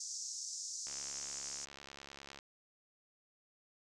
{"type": "band-pass noise", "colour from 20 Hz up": "pink", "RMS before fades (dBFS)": -44, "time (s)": [0, 1.65], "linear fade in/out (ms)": 5, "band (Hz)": [5400, 7200], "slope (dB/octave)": 48}
{"type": "click train", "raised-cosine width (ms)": 0.2, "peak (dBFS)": -32, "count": 107, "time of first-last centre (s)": [0.87, 2.389], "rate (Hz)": 69.8}
{"effects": []}